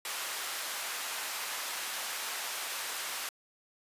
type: high-pass noise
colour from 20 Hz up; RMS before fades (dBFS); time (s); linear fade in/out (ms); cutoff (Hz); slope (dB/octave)
pink; -37; 0.05-3.29; 2; 1000; 12
effects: resampled to 32000 Hz